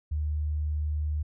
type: tone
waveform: sine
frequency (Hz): 75.5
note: D2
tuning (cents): +48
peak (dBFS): -26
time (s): 0.11-1.23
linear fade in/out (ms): 10
effects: none